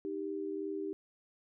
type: tone pair together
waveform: sine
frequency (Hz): 310.4 / 393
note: D#4 / G4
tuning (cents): -4 / +4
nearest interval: major third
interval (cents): 408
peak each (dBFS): -39 / -37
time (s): 0.05-0.93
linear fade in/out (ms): 0
effects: none